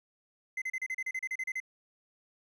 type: tone bursts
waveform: triangle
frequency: 2056 Hz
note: C7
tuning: 31 cents flat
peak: -30 dBFS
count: 13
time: 0.57-1.602 s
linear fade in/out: 5 ms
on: 48 ms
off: 34 ms
effects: none